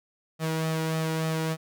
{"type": "tone with flanger", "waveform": "sawtooth", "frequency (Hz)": 160, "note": "D#3", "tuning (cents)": 49, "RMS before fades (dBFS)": -28, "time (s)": [0.39, 1.57], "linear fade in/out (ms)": 50, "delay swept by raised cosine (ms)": [1.6, 2.12], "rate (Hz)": 3.4, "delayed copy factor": 0.5, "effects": []}